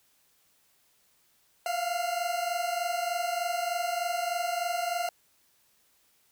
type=tone pair together; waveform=40% pulse; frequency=685 / 708.3 Hz; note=F5 / F5; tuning=-34 / +24 cents; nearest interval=minor second; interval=58 cents; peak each=-31 / -30 dBFS; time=1.66-5.09 s; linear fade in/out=2 ms; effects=white hiss -67 dBFS RMS until 6.31 s